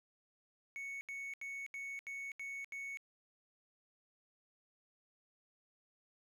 triangle tone bursts, 2217 Hz, C#7, in tune, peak -40 dBFS, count 7, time 0.76-2.972 s, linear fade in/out 0 ms, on 250 ms, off 77 ms, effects none

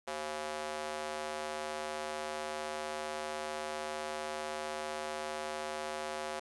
square tone with high-pass filter, 76.3 Hz, D#2, 33 cents flat, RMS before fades -39 dBFS, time 0.07-6.4 s, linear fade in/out 10 ms, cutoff 580 Hz, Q 1.5, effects resampled to 24000 Hz + 10-bit

